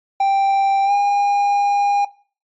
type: tone with pitch glide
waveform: triangle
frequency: 786 to 810 Hz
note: G5 to G#5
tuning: +4 to -43 cents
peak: -11 dBFS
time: 0.2-2.05 s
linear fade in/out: 5 ms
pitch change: +53 cents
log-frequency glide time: 0.85-0.92 s
effects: noise-tail reverb RT60 0.4 s tail -20 dB re dry + MP3 32 kbps